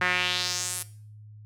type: tone with band-pass filter sweep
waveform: sawtooth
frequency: 180.2 Hz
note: F#3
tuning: 45 cents flat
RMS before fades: -28 dBFS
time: 0.01-0.83 s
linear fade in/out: 5 ms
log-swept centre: 1700 to 11000 Hz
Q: 2.5
effects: noise-tail reverb RT60 0.5 s tail -17 dB re dry + added 106 Hz sine -44 dBFS peak until 1.45 s